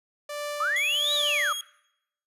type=tone with tremolo; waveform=sawtooth; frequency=587.3 Hz; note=D5; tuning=in tune; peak=-26 dBFS; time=0.29-1.53 s; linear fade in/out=5 ms; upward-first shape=sine; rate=1.3 Hz; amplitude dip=80%
type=linear two-way sweep; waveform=sine; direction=up then down; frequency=1145 to 3951 to 1145 Hz; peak=-23 dBFS; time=0.6-1.53 s; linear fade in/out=5 ms; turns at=1.14 s
type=tone with pitch glide; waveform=sawtooth; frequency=3365 to 3288 Hz; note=G#7 to G#7; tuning=+22 to -18 cents; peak=-28 dBFS; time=0.76-1.61 s; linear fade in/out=2 ms; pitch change=-40 cents; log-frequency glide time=1.17-1.46 s
effects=noise-tail reverb RT60 0.8 s tail -22 dB re dry + resampled to 32000 Hz